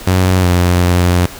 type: tone with pitch glide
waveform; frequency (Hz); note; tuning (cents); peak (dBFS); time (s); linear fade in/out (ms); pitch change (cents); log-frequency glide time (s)
sawtooth; 92.5 to 88.78; F#2 to F2; 0 to +29; -5; 0.07-1.26; 5; -71; 0.41-0.46
effects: pink hiss -31 dBFS RMS until 1.39 s